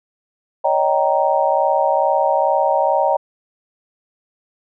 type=chord; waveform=sine; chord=Eb dominant seventh; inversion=third; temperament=just; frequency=560 / 622.3 / 777.8 / 933.4 Hz; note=Db5 / Eb5 / G5 / Bb5; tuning=+18 / 0 / -14 / +2 cents; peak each=-19 dBFS; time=0.64-3.17 s; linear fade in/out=10 ms; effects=none